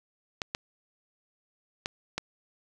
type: clicks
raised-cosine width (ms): 0.2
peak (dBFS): -13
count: 4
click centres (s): 0.418 / 0.549 / 1.859 / 2.18
effects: none